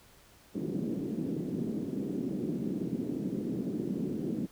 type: band-pass noise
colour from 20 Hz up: pink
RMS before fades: -34 dBFS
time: 0.54-4.47 s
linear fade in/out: 20 ms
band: 180 to 340 Hz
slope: 24 dB/octave
effects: pink hiss -59 dBFS RMS until 4.51 s